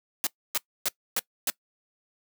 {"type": "noise bursts", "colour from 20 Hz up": "white", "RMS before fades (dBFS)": -26, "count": 5, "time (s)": [0.24, 1.5], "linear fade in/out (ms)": 0, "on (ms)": 28, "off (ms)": 280, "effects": ["noise-tail reverb RT60 0.1 s tail -22 dB re dry", "high-pass 200 Hz 12 dB/octave"]}